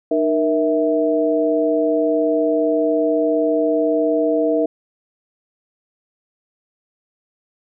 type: tone cluster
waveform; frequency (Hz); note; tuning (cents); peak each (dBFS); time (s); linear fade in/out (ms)
sine; 305.3 / 470.8 / 652; D#4 / A#4 / E5; -33 / +17 / -19; -19; 0.11-4.66; 5
effects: none